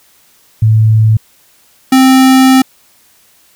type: tone pair in turn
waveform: sine / square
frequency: 109.8 / 262.1 Hz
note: A2 / C4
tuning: -3 / +3 cents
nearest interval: octave + minor third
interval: 1506 cents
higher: second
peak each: -4 dBFS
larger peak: neither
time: 0.62-1.17 / 1.92-2.62 s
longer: second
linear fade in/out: 5 ms
effects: white hiss -48 dBFS RMS until 3.55 s